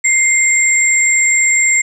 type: tone pair together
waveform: sine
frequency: 2100 / 7484 Hz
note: C7 / A#8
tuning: +6 / +6 cents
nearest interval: octave + minor seventh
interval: 2200 cents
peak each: -12 dBFS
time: 0.04-1.82 s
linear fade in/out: 10 ms
effects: none